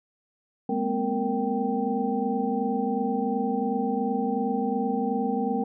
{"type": "tone cluster", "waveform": "sine", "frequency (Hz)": [205.7, 233.7, 256.5, 464, 781], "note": ["G#3", "A#3", "C4", "A#4", "G5"], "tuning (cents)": [-16, 5, -34, -8, -7], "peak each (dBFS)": -30, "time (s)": [0.69, 5.64], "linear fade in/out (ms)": 5, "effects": []}